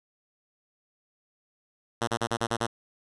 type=tone bursts; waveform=5% pulse; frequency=116.54 Hz; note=A#2; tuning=in tune; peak=-14 dBFS; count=7; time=2.01-2.668 s; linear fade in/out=10 ms; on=64 ms; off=35 ms; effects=resampled to 24000 Hz